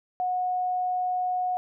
sine tone, 730 Hz, F#5, 24 cents flat, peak -24 dBFS, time 0.2-1.57 s, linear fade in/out 0 ms, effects none

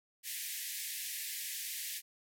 white band-pass noise, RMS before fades -41 dBFS, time 0.23-2.02 s, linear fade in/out 50 ms, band 1700 to 16000 Hz, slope 96 dB/octave, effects none

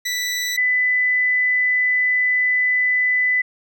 20% pulse / sine tone pair in turn, 1974 / 1999.2 Hz, B6 / B6, -1 / +21 cents, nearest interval unison, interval 22 cents, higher second, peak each -16 / -15 dBFS, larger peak second, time 0.05-0.57 / 0.57-3.42 s, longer second, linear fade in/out 10 ms, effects none

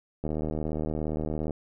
click train, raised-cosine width 2 ms, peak -18 dBFS, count 99, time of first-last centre 0.24-1.508 s, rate 77.3 Hz, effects none

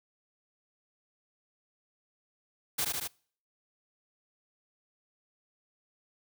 white noise with echo, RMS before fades -30 dBFS, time 2.78-2.85 s, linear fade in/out 10 ms, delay 76 ms, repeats 3, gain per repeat -2 dB, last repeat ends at 3.078 s, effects noise-tail reverb RT60 0.5 s tail -25 dB re dry

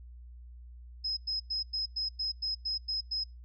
sine tone bursts, 5110 Hz, D#8, 45 cents sharp, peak -30 dBFS, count 10, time 1.04-3.24 s, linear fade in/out 10 ms, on 130 ms, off 100 ms, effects noise-tail reverb RT60 0.2 s tail -21 dB re dry + added 60 Hz sine -46 dBFS peak until 3.44 s

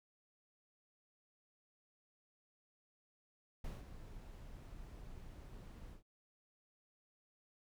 brown noise with ADSR envelope, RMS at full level -43 dBFS, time 3.64-6.03 s, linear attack 5 ms, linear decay 190 ms, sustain -9 dB, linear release 110 ms, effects none

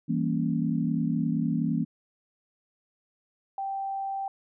sine chord, E diminished seventh, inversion none, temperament equal, 164.81 / 196 / 233.1 / 277.2 Hz, E3 / G3 / Bb3 / Db4, 0 / 0 / 0 / 0 cents, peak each -28 / -33 / -28 / -31 dBFS, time 0.08-1.85 s, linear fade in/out 20 ms
sine tone, 782 Hz, G5, 4 cents flat, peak -29 dBFS, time 3.58-4.28 s, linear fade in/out 2 ms
effects none

